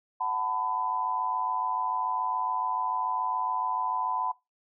sine tone cluster, 739 / 893 / 1000 Hz, F#5 / A5 / B5, -2 / +25 / +21 cents, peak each -35 / -32 / -29 dBFS, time 0.2-4.32 s, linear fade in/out 10 ms, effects noise-tail reverb RT60 0.2 s tail -20 dB re dry

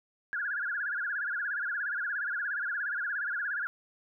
sine tone with vibrato, 1547 Hz, G6, 23 cents flat, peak -30 dBFS, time 0.33-3.67 s, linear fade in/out 0 ms, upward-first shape sine, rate 17 Hz, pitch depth 180 cents each way, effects none

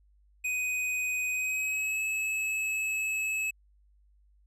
square tone with pitch glide, 2500 to 2588 Hz, D#7 to E7, +8 to -32 cents, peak -29 dBFS, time 0.44-3.51 s, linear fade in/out 10 ms, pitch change +60 cents, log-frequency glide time 1.31-2.01 s, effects added 50 Hz sine -60 dBFS peak until 4.46 s + low-pass 12000 Hz 12 dB/octave

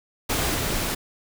pink noise with level steps, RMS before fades -24 / -26 dBFS, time 0.29-0.95 s, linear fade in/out 10 ms, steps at 0.54 s, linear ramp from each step 10 ms, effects none

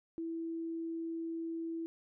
sine tone, 329.6 Hz, E4, in tune, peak -36 dBFS, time 0.18-1.86 s, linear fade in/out 0 ms, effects none

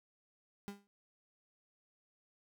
35% pulse tone with exponential decay, 201.2 Hz, G3, 45 cents sharp, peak -37 dBFS, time 0.68-0.87 s, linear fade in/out 0 ms, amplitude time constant 40 ms, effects none

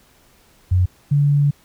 sine tone pair in turn, 91 / 143.83 Hz, F#2 / D3, -28 / -36 cents, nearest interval minor sixth, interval 792 cents, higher second, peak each -12 dBFS, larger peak neither, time 0.71-0.86 / 1.11-1.51 s, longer second, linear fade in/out 10 ms, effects pink hiss -54 dBFS RMS until 1.64 s

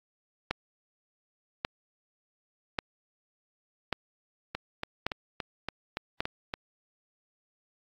two click trains, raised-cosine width 0.3 ms, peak -16 / -12 dBFS, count 8 / 6, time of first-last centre 4.55-6.539 / 0.51-6.205 s, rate 3.52 / 0.878 Hz, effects AAC 64 kbps

